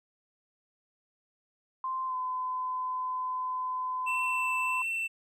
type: tone with pitch glide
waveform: sine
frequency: 1042 to 1017.6 Hz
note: C6 to C6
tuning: -7 to -48 cents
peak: -30 dBFS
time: 1.84-4.82 s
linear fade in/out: 2 ms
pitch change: -41 cents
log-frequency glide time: 2.06-2.15 s
type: tone with vibrato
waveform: triangle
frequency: 2675 Hz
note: E7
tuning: 25 cents sharp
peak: -28 dBFS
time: 4.06-5.08 s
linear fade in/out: 20 ms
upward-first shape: triangle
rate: 1.5 Hz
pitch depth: 13 cents each way
effects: none